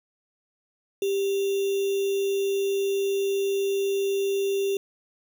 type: tone with sample-and-hold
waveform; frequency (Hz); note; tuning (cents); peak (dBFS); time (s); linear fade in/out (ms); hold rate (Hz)
sine; 393.9; G4; +8; -22; 1.02-4.77; 2; 3150
effects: none